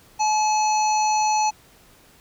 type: harmonic tone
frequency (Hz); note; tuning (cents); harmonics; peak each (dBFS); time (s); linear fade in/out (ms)
856; A5; -48; 1 / 3 / 5 / 7 / 8; -18 / -31 / -33 / -28 / -38; 0.19-1.51; 20
effects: pink hiss -53 dBFS RMS until 2.2 s